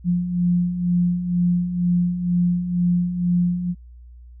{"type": "beating tone pair", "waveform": "sine", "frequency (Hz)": [174.61, 176.71], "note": ["F3", "F3"], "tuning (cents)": [0, 21], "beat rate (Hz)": 2.1, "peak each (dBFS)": [-25, -18], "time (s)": [0.04, 3.75], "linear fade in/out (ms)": 50, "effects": ["added 60 Hz sine -40 dBFS peak until 4.4 s"]}